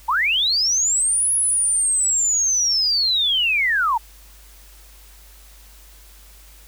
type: linear two-way sweep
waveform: sine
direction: up then down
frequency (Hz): 853 to 10548 to 853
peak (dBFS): -16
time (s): 0.08-3.98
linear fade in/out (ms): 10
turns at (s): 1.32
effects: added 50 Hz sine -45 dBFS peak until 6.67 s + white hiss -49 dBFS RMS until 6.67 s